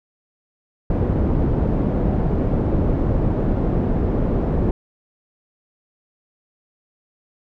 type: low-pass noise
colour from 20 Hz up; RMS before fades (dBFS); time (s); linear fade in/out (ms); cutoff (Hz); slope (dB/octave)
pink; -19; 0.9-4.71; 2; 450; 12
effects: none